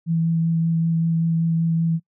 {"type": "tone with vibrato", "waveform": "sine", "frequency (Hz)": 164.81, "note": "E3", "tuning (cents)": 0, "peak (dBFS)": -17, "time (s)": [0.06, 2], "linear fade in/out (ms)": 50, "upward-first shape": "sine", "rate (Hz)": 5.2, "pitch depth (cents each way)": 11, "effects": ["noise-tail reverb RT60 0.1 s tail -24 dB re dry"]}